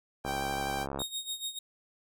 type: tone with vibrato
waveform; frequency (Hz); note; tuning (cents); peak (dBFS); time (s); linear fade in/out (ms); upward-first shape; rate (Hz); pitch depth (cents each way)
sawtooth; 784; G5; 0; -29; 0.24-0.87; 50; sine; 12; 16
type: click train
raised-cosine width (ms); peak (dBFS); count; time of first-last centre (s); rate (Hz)
1; -21; 54; 0.25-1.018; 69
type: tone with tremolo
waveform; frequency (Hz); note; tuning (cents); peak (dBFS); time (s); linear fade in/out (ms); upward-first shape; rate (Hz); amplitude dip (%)
sawtooth; 3729; A#7; 0; -29; 0.99-1.59; 5; sine; 6.9; 80
effects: none